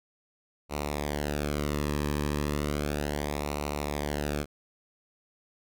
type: tone with flanger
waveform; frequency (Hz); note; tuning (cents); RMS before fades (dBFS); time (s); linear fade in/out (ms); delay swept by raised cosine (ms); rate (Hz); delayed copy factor
sawtooth; 73.42; D2; 0; -31; 0.69-4.46; 50; 0.6 to 1.42; 0.34; -0.75
effects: none